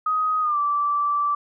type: tone with pitch glide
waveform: sine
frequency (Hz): 1255 to 1164.2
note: D#6 to D6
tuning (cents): +15 to -15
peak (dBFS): -19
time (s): 0.06-1.35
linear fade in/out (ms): 5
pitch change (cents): -130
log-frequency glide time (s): 0.41-0.58
effects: none